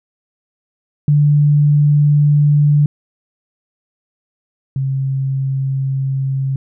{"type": "tone pair in turn", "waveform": "sine", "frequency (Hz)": [146.83, 134.86], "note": ["D3", "C#3"], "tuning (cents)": [0, -47], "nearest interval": "minor second", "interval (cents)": 147, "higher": "first", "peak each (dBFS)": [-8, -15], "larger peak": "first", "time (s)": [[1.08, 2.86], [4.76, 6.56]], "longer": "second", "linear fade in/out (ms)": 2, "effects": []}